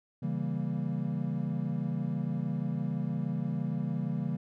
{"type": "chord", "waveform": "triangle", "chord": "C# diminished seventh", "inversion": "none", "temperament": "equal", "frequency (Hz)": [138.59, 164.81, 196, 233.1], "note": ["C#3", "E3", "G3", "Bb3"], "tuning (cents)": [0, 0, 0, 0], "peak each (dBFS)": [-33, -32, -34, -35], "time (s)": [0.22, 4.37], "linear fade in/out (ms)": 10, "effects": []}